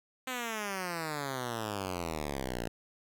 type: exponential sweep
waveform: 5% pulse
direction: down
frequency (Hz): 261.6 to 56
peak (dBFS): -23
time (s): 0.27-2.68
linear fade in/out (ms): 5
effects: none